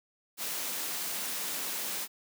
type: high-pass noise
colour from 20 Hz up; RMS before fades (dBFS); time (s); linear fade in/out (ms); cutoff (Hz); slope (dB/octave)
white; -35; 0.37-2.08; 50; 160; 96
effects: none